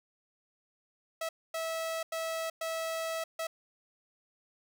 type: tone bursts at uneven times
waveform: sawtooth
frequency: 651 Hz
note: E5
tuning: 22 cents flat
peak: -29 dBFS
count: 5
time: 1.21-1.29 / 1.54-2.03 / 2.12-2.5 / 2.61-3.24 / 3.39-3.47 s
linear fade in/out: 5 ms
effects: none